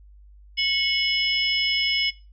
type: tone cluster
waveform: sine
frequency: 2191 / 2959 / 3373 / 5140 Hz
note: C#7 / F#7 / G#7 / E8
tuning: -21 / -1 / +26 / -45 cents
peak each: -25 / -24 / -31 / -26 dBFS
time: 0.57-2.11 s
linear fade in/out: 20 ms
effects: noise-tail reverb RT60 0.3 s tail -20 dB re dry + added 50 Hz sine -46 dBFS peak until 2.32 s